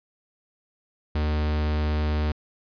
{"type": "tone", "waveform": "45% pulse", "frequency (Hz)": 75.8, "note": "D#2", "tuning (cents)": -45, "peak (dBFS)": -22, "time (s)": [1.15, 2.32], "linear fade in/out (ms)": 5, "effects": ["resampled to 11025 Hz"]}